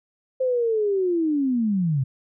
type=linear sweep; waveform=sine; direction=down; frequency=525 to 125.6 Hz; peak=-19 dBFS; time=0.4-2.04 s; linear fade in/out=10 ms; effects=none